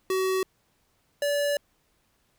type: tone pair in turn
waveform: square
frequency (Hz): 377.2 / 576.4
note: F#4 / D5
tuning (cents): +33 / -33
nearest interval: perfect fifth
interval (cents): 734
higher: second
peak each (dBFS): -24 / -24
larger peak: neither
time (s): 0.1-0.43 / 1.22-1.57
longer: second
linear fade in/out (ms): 2
effects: pink hiss -69 dBFS RMS until 2.38 s